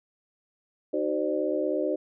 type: tone cluster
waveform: sine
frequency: 308.3 / 377.6 / 521 / 597 Hz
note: D#4 / F#4 / C5 / D5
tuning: -16 / +35 / -7 / +28 cents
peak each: -30 dBFS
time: 0.93-1.96 s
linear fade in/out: 10 ms
effects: none